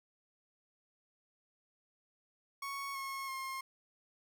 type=tone with pitch steps; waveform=30% pulse; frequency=1108.7 / 1087.8 / 1067.2 Hz; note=C#6 / C#6 / C6; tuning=0 / -33 / +34 cents; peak=-36 dBFS; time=2.62-3.61 s; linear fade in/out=5 ms; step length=330 ms; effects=none